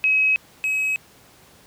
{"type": "tone pair in turn", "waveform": ["sine", "triangle"], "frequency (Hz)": [2550, 2550], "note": ["D#7", "D#7"], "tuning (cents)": [42, 42], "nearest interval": "unison", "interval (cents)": 0, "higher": "neither", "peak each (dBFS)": [-15, -18], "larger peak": "first", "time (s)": [[0.04, 0.36], [0.64, 0.96]], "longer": "neither", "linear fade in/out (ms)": 0, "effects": ["pink hiss -51 dBFS RMS until 1.66 s", "high-pass 80 Hz 12 dB/octave"]}